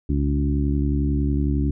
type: harmonic tone with a mistuned harmonic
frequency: 71 Hz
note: C#2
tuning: 42 cents sharp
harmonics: 1 / 2 / 3 / 4 / 5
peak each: -21 / -25 / -29 / -25 / -33 dBFS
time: 0.09-1.71 s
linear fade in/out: 5 ms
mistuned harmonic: 1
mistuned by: -37 cents
effects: none